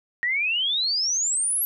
sine exponential sweep, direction up, 1864.7 to 11820 Hz, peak -21 dBFS, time 0.23-1.65 s, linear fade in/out 0 ms, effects none

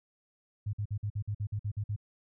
sine tone bursts, 103.83 Hz, G#2, in tune, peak -30 dBFS, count 11, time 0.66-1.963 s, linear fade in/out 10 ms, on 73 ms, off 50 ms, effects none

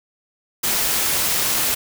white noise, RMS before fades -20 dBFS, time 0.63-1.75 s, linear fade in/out 10 ms, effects none

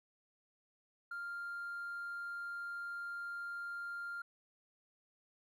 triangle tone with hard clipping, 1396.9 Hz, F6, in tune, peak -40 dBFS, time 1.11-4.22 s, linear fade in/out 5 ms, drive 2 dB, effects none

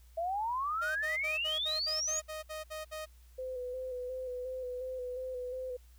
sine exponential sweep, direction up, 647 to 6950 Hz, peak -31 dBFS, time 0.17-2.2 s, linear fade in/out 10 ms
sawtooth tone bursts, 622.3 Hz, D#5, in tune, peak -35 dBFS, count 11, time 0.81-3.06 s, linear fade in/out 20 ms, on 150 ms, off 60 ms
sine tone with vibrato, 506 Hz, B4, 42 cents sharp, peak -36 dBFS, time 3.38-5.77 s, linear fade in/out 10 ms, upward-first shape square, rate 2.8 Hz, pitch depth 28 cents each way
effects added 60 Hz sine -55 dBFS peak until 5.98 s + white hiss -68 dBFS RMS until 5.98 s

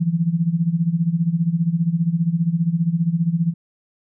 sine tone with tremolo, 167.6 Hz, E3, 29 cents sharp, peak -13 dBFS, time 0-3.54 s, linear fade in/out 20 ms, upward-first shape sine, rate 15 Hz, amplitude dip 80%, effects none

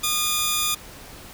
10% pulse tone pair together, 1224 / 3462 Hz, D#6 / A7, -29 / -29 cents, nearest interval octave + tritone, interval 1800 cents, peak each -16 dBFS, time 0.03-0.75 s, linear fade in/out 10 ms, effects pink hiss -42 dBFS RMS until 1.33 s

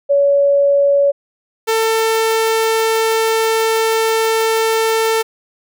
sine / sawtooth tone pair in turn, 564 / 446.9 Hz, C#5 / A4, +30 / +27 cents, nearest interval major third, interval 403 cents, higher first, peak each -9 dBFS, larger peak neither, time 0.09-1.12 / 1.67-5.23 s, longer second, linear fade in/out 20 ms, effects none

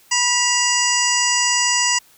harmonic tone with a mistuned harmonic, 979 Hz, B5, 15 cents flat, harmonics 1 / 2 / 3 / 5 / 6 / 7 / 8, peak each -23 / -23 / -23 / -23 / -23 / -23 / -23 dBFS, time 0.11-1.99 s, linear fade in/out 10 ms, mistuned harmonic 3, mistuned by -75 cents, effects white hiss -52 dBFS RMS until 2.17 s

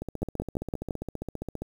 two click trains, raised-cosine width 2 ms, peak -20 / -15 dBFS, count 25 / 5, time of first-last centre 0.02-1.62 / 0.23-0.908 s, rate 15 / 5.9 Hz, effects 8-bit

